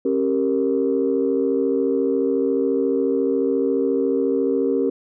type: chord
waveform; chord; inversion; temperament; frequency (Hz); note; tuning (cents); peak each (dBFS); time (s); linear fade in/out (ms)
sine; G diminished; second; equal with one note detuned; 271 / 392 / 466.2; Db4 / G4 / Bb4; -39 / 0 / 0; -21; 0.05-4.9; 5
effects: tanh soft clip ceiling -9 dBFS